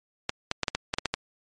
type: clicks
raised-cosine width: 0.2 ms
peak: -8 dBFS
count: 9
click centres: 0.294 / 0.514 / 0.633 / 0.682 / 0.75 / 0.939 / 0.985 / 1.057 / 1.14 s
effects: MP3 48 kbps